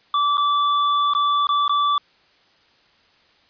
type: tone with dropouts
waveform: square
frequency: 1160 Hz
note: D6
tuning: 22 cents flat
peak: -17 dBFS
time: 0.14-1.98 s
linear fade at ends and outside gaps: 2 ms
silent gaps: 0.372-0.379 / 1.136-1.149 / 1.47-1.49 / 1.68-1.694 s
effects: white hiss -57 dBFS RMS until 3.49 s + resampled to 11025 Hz